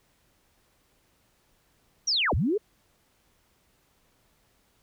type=linear two-way sweep; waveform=sine; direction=down then up; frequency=5920 to 49.24 to 451.2 Hz; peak=-22 dBFS; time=2.07-2.58 s; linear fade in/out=10 ms; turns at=2.34 s; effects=pink hiss -67 dBFS RMS until 4.82 s